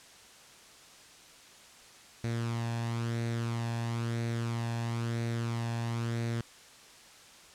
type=tone with flanger; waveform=sawtooth; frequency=116.54 Hz; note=A#2; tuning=in tune; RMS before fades=-33 dBFS; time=2.24-6.41 s; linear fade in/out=0 ms; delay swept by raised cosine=0.48 to 1.18 ms; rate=1 Hz; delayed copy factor=+0.5; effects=white hiss -54 dBFS RMS until 7.54 s + low-pass 8000 Hz 12 dB/octave